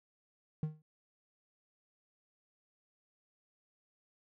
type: tone with exponential decay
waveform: triangle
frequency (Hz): 154.6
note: D#3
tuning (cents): -11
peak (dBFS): -27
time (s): 0.63-0.82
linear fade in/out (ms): 2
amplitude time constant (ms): 40
effects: none